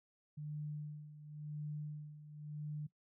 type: tone with tremolo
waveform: sine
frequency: 149.8 Hz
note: D3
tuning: 35 cents sharp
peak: -39 dBFS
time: 0.37-2.87 s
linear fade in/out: 10 ms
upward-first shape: sine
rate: 0.94 Hz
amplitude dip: 75%
effects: noise-tail reverb RT60 0.1 s tail -18 dB re dry